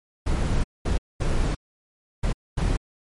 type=noise bursts at uneven times; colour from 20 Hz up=brown; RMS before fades=-22 dBFS; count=5; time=0.26-0.64 / 0.85-0.98 / 1.2-1.55 / 2.23-2.33 / 2.57-2.77 s; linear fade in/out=10 ms; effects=MP3 48 kbps